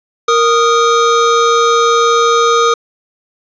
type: tone pair together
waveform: square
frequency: 466.3 / 1240.2 Hz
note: A#4 / D#6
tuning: +1 / -6 cents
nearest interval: octave + perfect fourth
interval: 1693 cents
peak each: -12 / -11 dBFS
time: 0.28-2.74 s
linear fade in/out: 5 ms
effects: resampled to 16000 Hz + 7-bit